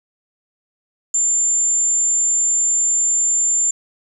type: tone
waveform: sine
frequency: 7230 Hz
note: A8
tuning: 46 cents sharp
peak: -14 dBFS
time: 1.14-3.71 s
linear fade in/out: 5 ms
effects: 8-bit